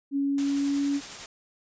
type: tone with pitch glide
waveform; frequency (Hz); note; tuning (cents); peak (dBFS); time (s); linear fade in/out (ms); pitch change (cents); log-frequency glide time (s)
sine; 278.9 to 282.6; C#4 to C#4; +11 to +34; -23; 0.11-1.01; 50; +23; 0.22-0.89
type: noise with tremolo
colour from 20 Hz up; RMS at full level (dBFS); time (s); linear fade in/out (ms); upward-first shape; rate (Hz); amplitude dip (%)
white; -38; 0.38-1.26; 2; sine; 11; 25
effects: resampled to 16000 Hz